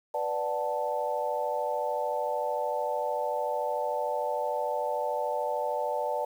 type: chord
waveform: sine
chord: B minor seventh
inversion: none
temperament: equal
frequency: 493.9 / 587.3 / 740 / 880 Hz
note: B4 / D5 / F#5 / A5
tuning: 0 / 0 / 0 / 0 cents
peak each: -34 / -31 / -36 / -32 dBFS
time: 0.14-6.25 s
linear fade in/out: 5 ms
effects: 9-bit